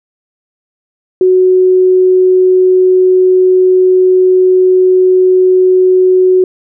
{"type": "tone", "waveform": "sine", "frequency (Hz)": 370, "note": "F#4", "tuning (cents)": 0, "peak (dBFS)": -4, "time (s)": [1.21, 6.44], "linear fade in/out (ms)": 2, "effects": []}